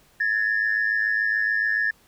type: tone pair together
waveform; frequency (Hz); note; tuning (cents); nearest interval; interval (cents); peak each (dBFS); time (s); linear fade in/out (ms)
sine; 1690 / 1797; G#6 / A6; +30 / +36; minor second; 106; -22; 0.2-1.91; 5
effects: tanh soft clip ceiling -14 dBFS + pink hiss -58 dBFS RMS until 2.07 s